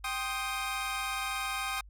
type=chord; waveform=20% pulse; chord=C minor; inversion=second; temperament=equal with one note detuned; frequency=784 / 1052.6 / 1244.5 Hz; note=G5 / C6 / Eb6; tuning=0 / +10 / 0 cents; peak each=-32 / -34 / -30 dBFS; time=0.04-1.81 s; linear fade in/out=5 ms; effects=added 50 Hz sine -49 dBFS peak until 1.89 s + AAC 64 kbps